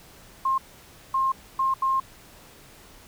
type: tone bursts at uneven times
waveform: sine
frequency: 1064 Hz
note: C6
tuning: 29 cents sharp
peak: -20 dBFS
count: 4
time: 0.45-0.58 / 1.14-1.32 / 1.59-1.74 / 1.82-2 s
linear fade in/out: 5 ms
effects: pink hiss -50 dBFS RMS until 3.07 s